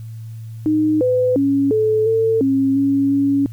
sine tone with pitch steps, 308.5 / 504 / 277.7 / 434.1 / 447.7 / 270.7 / 276.8 / 279.1 Hz, D#4 / B4 / C#4 / A4 / A4 / C#4 / C#4 / C#4, -15 / +35 / +3 / -23 / +30 / -41 / -2 / +12 cents, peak -13 dBFS, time 0.66-3.46 s, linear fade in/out 0 ms, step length 350 ms, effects added 112 Hz sine -29 dBFS peak until 3.52 s + white hiss -55 dBFS RMS until 3.52 s

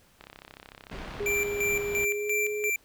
click train, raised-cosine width 0.3 ms, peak -28 dBFS, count 39, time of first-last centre 0.21-1.348 s, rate 33.4 Hz
pink low-pass noise, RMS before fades -40 dBFS, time 0.91-2.05 s, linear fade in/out 5 ms, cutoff 2900 Hz, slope 12 dB/octave
sine tone with pitch glide, 408.9 to 420.2 Hz, G#4 to G#4, -27 to +20 cents, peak -29 dBFS, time 1.2-2.7 s, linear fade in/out 5 ms, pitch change +47 cents, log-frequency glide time 2.04-2.33 s
square tone with tremolo, 2353 Hz, D7, 3 cents sharp, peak -26 dBFS, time 1.26-2.76 s, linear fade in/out 2 ms, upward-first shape square, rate 2.9 Hz, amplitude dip 70%
effects pink hiss -61 dBFS RMS until 2.84 s

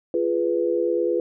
sine chord, F diminished, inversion none, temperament equal with one note detuned, 345.6 / 415.3 / 493.9 Hz, F4 / Ab4 / Cb5, -18 / 0 / 0 cents, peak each -23 / -26 / -23 dBFS, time 0.14-1.2 s, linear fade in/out 2 ms, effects none

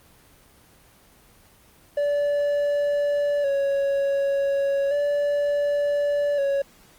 triangle tone with vibrato, 567 Hz, C#5, 39 cents sharp, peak -18 dBFS, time 1.97-6.62 s, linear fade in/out 5 ms, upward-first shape square, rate 0.34 Hz, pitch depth 34 cents each way, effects pink hiss -54 dBFS RMS until 6.98 s + Opus 24 kbps

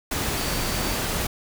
sine tone in noise, 4598 Hz, D8, 37 cents flat, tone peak -37 dBFS, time 0.37-0.98 s, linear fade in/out 5 ms, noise pink, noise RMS -26 dBFS, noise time 0.11-1.27 s, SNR -14 dB, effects none

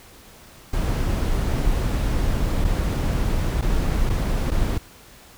brown noise with dropouts, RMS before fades -21 dBFS, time 0.73-4.78 s, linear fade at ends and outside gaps 5 ms, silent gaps 2.644-2.648 / 3.613-3.622 / 4.094-4.099 / 4.506-4.515 s, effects pink hiss -47 dBFS RMS until 5.37 s

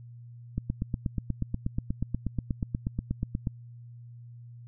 click train, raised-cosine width 5 ms, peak -16 dBFS, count 25, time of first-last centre 0.58-3.472 s, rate 8.3 Hz, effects added 119 Hz sine -44 dBFS peak until 4.67 s

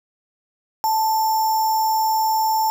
sine tone with sample-and-hold, 880 Hz, A5, in tune, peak -16 dBFS, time 0.84-2.7 s, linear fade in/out 0 ms, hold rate 6300 Hz, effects none

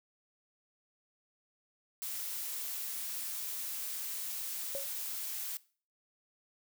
blue noise, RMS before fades -39 dBFS, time 2.02-5.57 s, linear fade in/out 0 ms
sine tone with exponential decay, 554.4 Hz, C#5, in tune, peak -33 dBFS, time 4.75-4.92 s, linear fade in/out 0 ms, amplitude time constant 35 ms
effects noise-tail reverb RT60 0.4 s tail -20 dB re dry

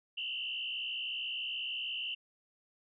sine tone with frequency modulation, 2892 Hz, F#7, 40 cents flat, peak -35 dBFS, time 0.17-2.15 s, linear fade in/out 10 ms, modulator 63.1 Hz, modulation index 2.9, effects none

